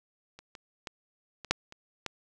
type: clicks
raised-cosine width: 0.2 ms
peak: -30 / -28 / -20 / -25 / -6 / -29 / -16 dBFS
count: 7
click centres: 0.39 / 0.552 / 0.872 / 1.447 / 1.51 / 1.724 / 2.063 s
effects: none